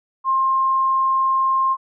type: tone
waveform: sine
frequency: 1061 Hz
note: C6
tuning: 24 cents sharp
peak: -15 dBFS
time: 0.24-1.77 s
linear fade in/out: 50 ms
effects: none